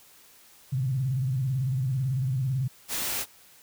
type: tone with vibrato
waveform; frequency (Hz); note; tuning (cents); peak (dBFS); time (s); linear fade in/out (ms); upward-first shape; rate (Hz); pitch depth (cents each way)
sine; 130.81; C3; 0; -24; 0.72-2.68; 10; square; 18; 100
type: noise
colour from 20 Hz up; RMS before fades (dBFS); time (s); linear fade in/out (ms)
white; -30; 2.88-3.26; 50
effects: white hiss -55 dBFS RMS until 3.62 s